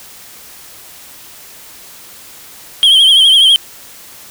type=tone with vibrato; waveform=triangle; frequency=3184 Hz; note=G7; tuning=26 cents sharp; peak=-3 dBFS; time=2.83-3.56 s; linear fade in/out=0 ms; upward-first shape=triangle; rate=12 Hz; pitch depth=84 cents each way; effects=white hiss -36 dBFS RMS until 4.3 s